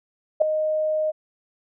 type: tone with ADSR envelope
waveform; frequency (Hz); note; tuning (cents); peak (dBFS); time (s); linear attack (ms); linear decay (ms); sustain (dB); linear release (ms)
sine; 620; D#5; -6; -10; 0.4-1.12; 18; 3; -10; 25
effects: none